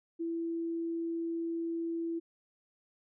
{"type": "tone", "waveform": "sine", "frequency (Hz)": 333.1, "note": "E4", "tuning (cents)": 18, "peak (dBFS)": -32, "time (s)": [0.19, 2.2], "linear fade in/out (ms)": 20, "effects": []}